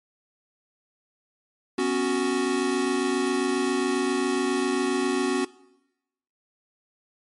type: chord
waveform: square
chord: B suspended second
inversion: none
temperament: equal with one note detuned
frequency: 249.8 / 277.2 / 370 Hz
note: B3 / C#4 / F#4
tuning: +20 / 0 / 0 cents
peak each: -30 / -28 / -25 dBFS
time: 1.78-5.45 s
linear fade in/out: 5 ms
effects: noise-tail reverb RT60 0.9 s tail -20 dB re dry + MP3 48 kbps